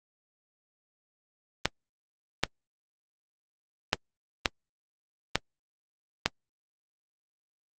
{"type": "clicks", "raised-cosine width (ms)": 0.2, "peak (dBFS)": -4, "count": 6, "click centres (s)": [1.656, 2.436, 3.931, 4.458, 5.356, 6.26], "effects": ["Opus 32 kbps"]}